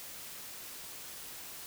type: silence
effects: white hiss -46 dBFS RMS until 1.66 s